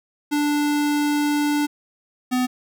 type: tone pair in turn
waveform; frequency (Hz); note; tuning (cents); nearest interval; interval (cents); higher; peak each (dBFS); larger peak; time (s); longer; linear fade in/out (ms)
square; 293.7 / 251.9; D4 / B3; 0 / +34; minor third; 266; first; -19; neither; 0.31-1.67 / 2.31-2.47; first; 20
effects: none

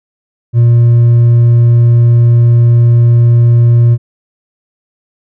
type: tone with hard clipping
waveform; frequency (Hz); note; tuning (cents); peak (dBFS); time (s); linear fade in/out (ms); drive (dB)
sine; 118.5; A#2; +29; -4; 0.53-3.98; 50; 2
effects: none

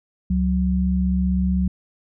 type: tone pair together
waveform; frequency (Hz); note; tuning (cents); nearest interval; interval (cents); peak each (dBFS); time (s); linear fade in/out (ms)
sine; 69.35 / 185; C#2 / F#3; +1 / 0; octave + perfect fourth; 1699; -21 / -19; 0.3-1.68; 5
effects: none

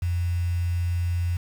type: tone with quantisation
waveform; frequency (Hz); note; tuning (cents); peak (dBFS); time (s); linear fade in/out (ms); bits
sine; 87.31; F2; 0; -22; 0.02-1.37; 5; 7
effects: none

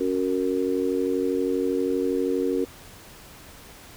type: chord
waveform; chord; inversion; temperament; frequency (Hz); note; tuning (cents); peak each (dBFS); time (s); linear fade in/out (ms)
sine; F# major; second; just; 277.5 / 370 / 462.5; C#4 / F#4 / A#4; +2 / 0 / -14; -26; 0-2.65; 10
effects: pink hiss -46 dBFS RMS until 3.96 s

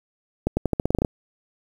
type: accelerating click train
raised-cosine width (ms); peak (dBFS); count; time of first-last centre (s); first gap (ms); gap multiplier
2; -7; 11; 0.47-1.048; 100; 0.87
effects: 7-bit

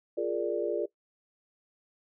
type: chord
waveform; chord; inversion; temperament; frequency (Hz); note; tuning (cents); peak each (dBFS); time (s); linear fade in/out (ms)
sine; Bb dominant seventh; second; equal; 349.2 / 415.3 / 466.2 / 587.3; F4 / Ab4 / Bb4 / D5; 0 / 0 / 0 / 0; -33; 0.17-0.86; 10
effects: noise-tail reverb RT60 0.1 s tail -19 dB re dry

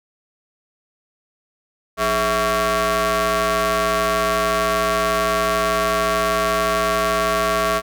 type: ring-modulated tone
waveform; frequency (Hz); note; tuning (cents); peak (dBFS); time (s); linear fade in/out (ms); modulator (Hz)
sawtooth; 236.7; A#3; +27; -10; 1.97-7.82; 50; 891
effects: none

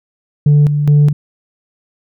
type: tone with tremolo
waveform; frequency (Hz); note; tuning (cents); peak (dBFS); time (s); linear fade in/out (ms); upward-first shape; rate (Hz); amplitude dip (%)
sine; 146.83; D3; 0; -3; 0.46-1.13; 5; square; 2.4; 60
effects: tanh soft clip ceiling -4 dBFS

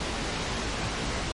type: noise with comb filter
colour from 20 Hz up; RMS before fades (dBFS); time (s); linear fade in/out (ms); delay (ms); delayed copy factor
pink; -30; 0-1.32; 5; 18; +0.5
effects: low-pass 6000 Hz 12 dB/octave + MP3 48 kbps

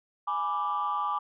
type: chord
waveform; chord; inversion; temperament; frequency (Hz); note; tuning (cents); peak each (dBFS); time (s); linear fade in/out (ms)
sine; G# diminished; none; equal; 830.6 / 987.8 / 1174.7; G#5 / B5 / D6; 0 / 0 / 0; -32 / -32 / -28; 0.27-1.19; 10
effects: tanh soft clip ceiling -21 dBFS

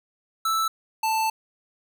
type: tone pair in turn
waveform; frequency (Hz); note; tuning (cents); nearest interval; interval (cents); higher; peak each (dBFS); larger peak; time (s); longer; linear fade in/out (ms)
square; 1318.5 / 883; E6 / A5; 0 / +6; perfect fifth; 694; first; -22 / -22; neither; 0.45-0.68 / 1.03-1.3; second; 5
effects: none

